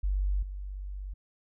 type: tone with level steps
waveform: sine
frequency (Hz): 48.28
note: G1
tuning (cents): -26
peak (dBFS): -25 / -35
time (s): 0.03-1.14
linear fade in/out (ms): 10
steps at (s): 0.42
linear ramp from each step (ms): 10
effects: none